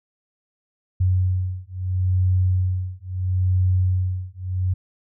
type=beating tone pair; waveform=sine; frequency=91.8 / 92.55 Hz; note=F#2 / F#2; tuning=-13 / +1 cents; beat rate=0.75 Hz; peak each=-21 dBFS; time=1-4.74 s; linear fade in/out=10 ms; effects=none